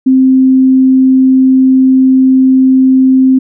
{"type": "tone", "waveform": "sine", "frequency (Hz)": 261.6, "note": "C4", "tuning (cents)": 0, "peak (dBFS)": -3, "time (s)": [0.06, 3.39], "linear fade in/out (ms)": 10, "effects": []}